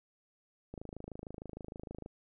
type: click train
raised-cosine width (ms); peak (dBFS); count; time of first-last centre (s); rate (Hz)
2; -30; 36; 0.74-2.061; 26.5
effects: none